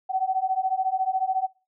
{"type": "beating tone pair", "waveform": "sine", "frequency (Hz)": [750, 764], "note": ["F#5", "G5"], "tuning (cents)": [23, -45], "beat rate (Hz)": 14, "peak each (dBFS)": -25, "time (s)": [0.09, 1.47], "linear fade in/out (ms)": 20, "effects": ["noise-tail reverb RT60 0.3 s tail -22 dB re dry"]}